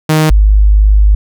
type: tone pair in turn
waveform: sawtooth / sine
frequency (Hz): 155.8 / 51.37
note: D#3 / G#1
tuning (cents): +3 / -18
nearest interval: octave + perfect fifth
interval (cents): 1921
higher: first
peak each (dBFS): -3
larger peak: neither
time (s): 0.09-0.3 / 0.3-1.15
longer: second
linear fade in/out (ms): 5
effects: none